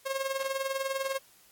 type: tone with tremolo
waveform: sawtooth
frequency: 539 Hz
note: C#5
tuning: 49 cents flat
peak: -23 dBFS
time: 0.05-1.19 s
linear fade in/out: 20 ms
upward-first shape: triangle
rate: 20 Hz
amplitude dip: 75%
effects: white hiss -60 dBFS RMS until 1.51 s + AAC 64 kbps